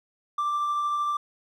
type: tone with tremolo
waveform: triangle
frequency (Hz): 1177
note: D6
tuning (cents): +3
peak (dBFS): -20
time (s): 0.38-1.17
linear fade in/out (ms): 5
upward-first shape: triangle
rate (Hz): 13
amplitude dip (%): 30
effects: tanh soft clip ceiling -18 dBFS